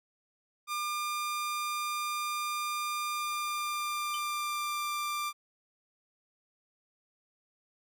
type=tone with pitch glide; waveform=sawtooth; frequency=1200 to 1185.5 Hz; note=D6 to D6; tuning=+37 to +16 cents; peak=-28 dBFS; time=0.67-5.33 s; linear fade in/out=50 ms; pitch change=-21 cents; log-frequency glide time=3.13-4.94 s
type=tone with exponential decay; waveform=sine; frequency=3058 Hz; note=G7; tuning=44 cents flat; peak=-35 dBFS; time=4.14-4.23 s; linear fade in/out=2 ms; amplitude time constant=18 ms
effects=none